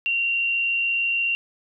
sine tone with frequency modulation, 2757 Hz, F7, 23 cents flat, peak -20 dBFS, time 0.06-1.35 s, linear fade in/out 0 ms, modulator 80.8 Hz, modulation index 0.44, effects none

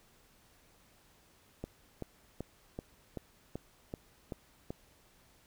click train, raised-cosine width 2 ms, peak -25 dBFS, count 9, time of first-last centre 1.64-4.705 s, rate 2.61 Hz, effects pink hiss -65 dBFS RMS until 5.46 s

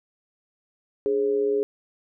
sine tone with amplitude modulation, 415.3 Hz, G#4, in tune, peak -17 dBFS, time 1.06-1.63 s, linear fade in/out 0 ms, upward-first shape sine, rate 122 Hz, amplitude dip 65%, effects none

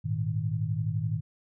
sine chord, Ab suspended second, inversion none, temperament equal with one note detuned, 103.83 / 115.67 / 155.56 Hz, Ab2 / Bb2 / Eb3, 0 / -13 / 0 cents, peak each -31 dBFS, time 0.04-1.21 s, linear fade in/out 20 ms, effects none

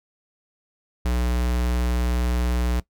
square tone, 60.7 Hz, B1, 29 cents flat, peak -21 dBFS, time 1.05-2.8 s, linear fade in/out 5 ms, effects noise-tail reverb RT60 0.1 s tail -19 dB re dry

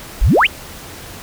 sine exponential sweep, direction up, 30.87 to 3338 Hz, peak -8 dBFS, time 0.21-0.47 s, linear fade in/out 10 ms, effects pink hiss -34 dBFS RMS until 1.22 s

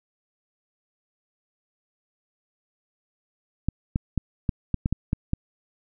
clicks, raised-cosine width 5 ms, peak -10 dBFS, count 9, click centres 3.686 / 3.959 / 4.177 / 4.492 / 4.743 / 4.859 / 4.926 / 5.131 / 5.334 s, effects none

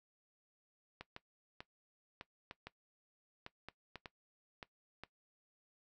clicks, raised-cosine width 0.3 ms, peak -30 dBFS, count 12, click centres 1.01 / 1.164 / 1.605 / 2.211 / 2.511 / 2.67 / 3.464 / 3.686 / 3.957 / 4.058 / 4.628 / 5.036 s, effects noise-tail reverb RT60 0.1 s tail -18 dB re dry

